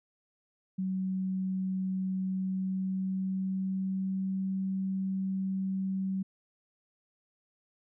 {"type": "tone with pitch glide", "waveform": "sine", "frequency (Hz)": [188.3, 191.04], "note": ["F#3", "G3"], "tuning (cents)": [31, -44], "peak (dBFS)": -29, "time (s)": [0.78, 6.23], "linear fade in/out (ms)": 10, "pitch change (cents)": 25, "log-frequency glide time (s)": [2.21, 4.49], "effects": []}